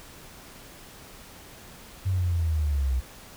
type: linear sweep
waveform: sine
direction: down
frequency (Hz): 96.1 to 61.74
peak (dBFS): -22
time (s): 2.05-3.01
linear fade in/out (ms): 20
effects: pink hiss -47 dBFS RMS until 3.36 s